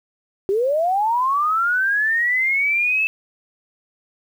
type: linear sweep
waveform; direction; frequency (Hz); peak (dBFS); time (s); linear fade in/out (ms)
sine; up; 374.8 to 2637; -16; 0.49-3.07; 0
effects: 8-bit